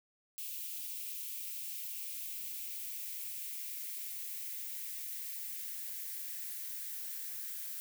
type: noise with high-pass filter sweep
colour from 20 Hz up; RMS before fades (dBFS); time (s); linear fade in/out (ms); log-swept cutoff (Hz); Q
violet; -42; 0.38-7.8; 0; 2700 to 1600; 2.8
effects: none